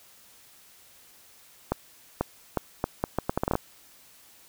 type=accelerating click train; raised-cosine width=1 ms; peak=-10 dBFS; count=13; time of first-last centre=1.72-3.554 s; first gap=490 ms; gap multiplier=0.74; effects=white hiss -55 dBFS RMS until 4.48 s